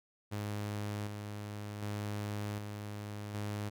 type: tone with tremolo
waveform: sawtooth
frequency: 103.83 Hz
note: G#2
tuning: in tune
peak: -32 dBFS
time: 0.31-3.7 s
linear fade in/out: 20 ms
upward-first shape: square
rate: 0.66 Hz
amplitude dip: 40%
effects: none